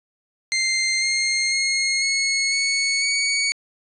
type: tone with pitch steps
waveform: 20% pulse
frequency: 2093 / 2122 / 2152 / 2182 / 2212 / 2243 Hz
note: C7 / C7 / C7 / C#7 / C#7 / C#7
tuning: 0 / +24 / +48 / -28 / -4 / +20 cents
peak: -14 dBFS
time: 0.52-3.52 s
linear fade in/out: 0 ms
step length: 500 ms
effects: resampled to 24000 Hz